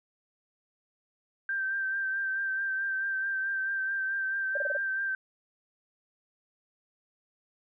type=tone with vibrato; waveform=sine; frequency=1568 Hz; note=G6; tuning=in tune; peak=-28 dBFS; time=1.49-5.15 s; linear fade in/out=2 ms; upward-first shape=sine; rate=4.6 Hz; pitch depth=27 cents each way
type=tone bursts; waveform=sine; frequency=580 Hz; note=D5; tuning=22 cents flat; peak=-29 dBFS; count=5; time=4.55-4.77 s; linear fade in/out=5 ms; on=24 ms; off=25 ms
effects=none